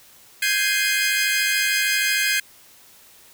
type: chord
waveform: sawtooth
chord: Ab major seventh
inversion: third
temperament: equal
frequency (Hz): 1568 / 1661.2 / 2093 / 2489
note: G6 / Ab6 / C7 / Eb7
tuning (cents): 0 / 0 / 0 / 0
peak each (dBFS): -21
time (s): 0.42-2.4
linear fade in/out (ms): 5
effects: white hiss -50 dBFS RMS until 3.33 s